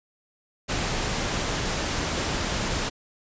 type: noise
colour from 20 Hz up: pink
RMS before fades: -27 dBFS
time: 0.68-2.9 s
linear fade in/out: 20 ms
effects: resampled to 16000 Hz